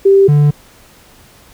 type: tone pair in turn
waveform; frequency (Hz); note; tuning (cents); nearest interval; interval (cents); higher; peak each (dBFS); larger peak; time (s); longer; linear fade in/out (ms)
sine / triangle; 392 / 146.83; G4 / D3; 0 / 0; octave + perfect fourth; 1700; first; -4; neither; 0.05-0.28 / 0.28-0.51; neither; 10
effects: pink hiss -44 dBFS RMS until 1.53 s